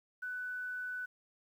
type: tone with quantisation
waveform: sine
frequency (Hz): 1493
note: F#6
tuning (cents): +15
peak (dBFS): -37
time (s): 0.22-1.06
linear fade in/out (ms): 10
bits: 11
effects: none